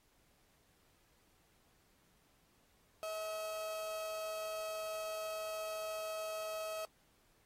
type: tone with amplitude modulation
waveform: 35% pulse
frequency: 641 Hz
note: E5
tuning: 49 cents flat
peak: -36 dBFS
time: 3.03-6.85 s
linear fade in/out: 0 ms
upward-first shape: sine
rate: 208 Hz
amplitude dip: 30%
effects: pink hiss -72 dBFS RMS until 7.45 s + AAC 48 kbps